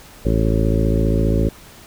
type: harmonic tone with a mistuned harmonic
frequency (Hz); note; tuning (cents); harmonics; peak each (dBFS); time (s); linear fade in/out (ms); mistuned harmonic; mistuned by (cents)
55; A1; 0; 1 / 2 / 3 / 4 / 5 / 6 / 7 / 8 / 10; -18 / -21 / -23 / -24 / -25 / -26 / -26 / -27 / -28; 0.25-1.49; 5; 1; -17
effects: pink hiss -43 dBFS RMS until 1.86 s